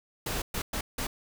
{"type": "noise bursts at uneven times", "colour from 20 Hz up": "pink", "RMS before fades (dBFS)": -32, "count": 4, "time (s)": [[0.26, 0.42], [0.54, 0.62], [0.73, 0.81], [0.98, 1.07]], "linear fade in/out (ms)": 5, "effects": []}